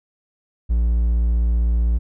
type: tone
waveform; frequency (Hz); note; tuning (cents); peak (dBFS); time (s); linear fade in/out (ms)
triangle; 57.8; A#1; -14; -13; 0.69-1.99; 20
effects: none